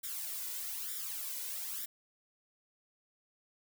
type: noise with flanger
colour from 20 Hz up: blue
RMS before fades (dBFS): -40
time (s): 0.03-1.86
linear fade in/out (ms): 10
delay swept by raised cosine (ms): 0.55 to 2.05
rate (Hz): 1.1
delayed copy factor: +0.75
effects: none